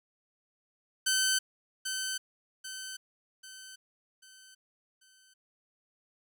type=tone with echo; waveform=10% pulse; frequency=1530 Hz; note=G6; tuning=42 cents flat; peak=-17 dBFS; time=1.06-1.39 s; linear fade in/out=10 ms; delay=790 ms; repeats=5; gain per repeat=-7 dB; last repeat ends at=5.34 s; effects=none